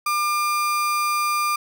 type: tone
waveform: 35% pulse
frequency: 1200 Hz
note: D6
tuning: 37 cents sharp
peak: -18 dBFS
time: 0.06-1.56 s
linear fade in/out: 5 ms
effects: none